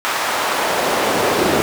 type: noise with high-pass filter sweep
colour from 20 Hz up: brown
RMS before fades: -18 dBFS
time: 0.05-1.62 s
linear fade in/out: 0 ms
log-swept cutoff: 1100 to 330 Hz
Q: 0.97
effects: none